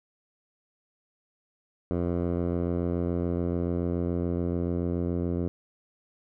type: tone with low-pass filter sweep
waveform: 10% pulse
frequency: 87 Hz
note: F2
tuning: 6 cents flat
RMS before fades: -28 dBFS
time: 1.91-5.48 s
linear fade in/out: 0 ms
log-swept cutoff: 670 to 430 Hz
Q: 0.75
effects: none